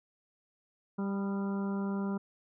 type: harmonic tone with a mistuned harmonic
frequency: 197.5 Hz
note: G3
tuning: 13 cents sharp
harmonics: 1 / 2 / 3 / 4 / 5 / 6 / 7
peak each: -31 / -40 / -48 / -49 / -46 / -51 / -49 dBFS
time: 0.98-2.18 s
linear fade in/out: 10 ms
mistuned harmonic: 6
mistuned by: +48 cents
effects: none